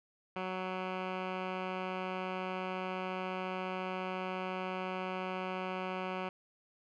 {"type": "tone with low-pass filter", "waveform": "10% pulse", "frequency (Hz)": 185.7, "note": "F#3", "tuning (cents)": 7, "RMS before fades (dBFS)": -38, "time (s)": [0.36, 6.29], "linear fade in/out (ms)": 2, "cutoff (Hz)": 2200, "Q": 2.2, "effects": []}